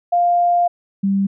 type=tone pair in turn; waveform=sine; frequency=700 / 196.43 Hz; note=F5 / G3; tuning=+4 / +4 cents; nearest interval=octave + minor seventh; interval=2200 cents; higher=first; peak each=-12 / -14 dBFS; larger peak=first; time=0.12-0.68 / 1.03-1.27 s; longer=first; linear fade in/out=10 ms; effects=none